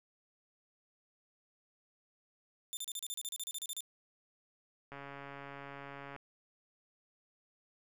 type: tone bursts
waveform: 15% pulse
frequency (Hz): 3570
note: A7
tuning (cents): +24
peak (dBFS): -31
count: 15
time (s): 2.73-3.806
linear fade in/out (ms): 0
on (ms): 40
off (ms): 34
type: click train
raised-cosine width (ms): 0.5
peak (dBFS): -32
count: 175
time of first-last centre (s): 4.92-6.163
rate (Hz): 140
effects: none